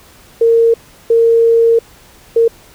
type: tone bursts at uneven times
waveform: sine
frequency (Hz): 460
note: A#4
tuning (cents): -23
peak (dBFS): -6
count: 3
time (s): 0.41-0.74 / 1.1-1.79 / 2.36-2.48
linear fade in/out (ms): 5
effects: pink hiss -43 dBFS RMS until 2.74 s